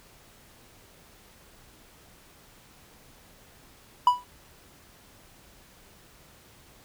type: tone with exponential decay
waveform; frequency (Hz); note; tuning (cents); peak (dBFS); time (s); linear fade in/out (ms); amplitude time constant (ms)
triangle; 985; B5; -5; -10; 4.07-4.24; 2; 36
effects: pink hiss -55 dBFS RMS until 6.84 s